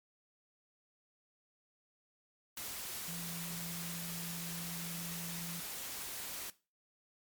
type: tone in noise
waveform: sine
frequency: 170 Hz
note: F3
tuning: 46 cents flat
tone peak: -44 dBFS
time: 3.08-5.6 s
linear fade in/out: 2 ms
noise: white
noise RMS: -43 dBFS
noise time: 2.57-6.5 s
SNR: -4 dB
effects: noise-tail reverb RT60 0.3 s tail -18 dB re dry + MP3 96 kbps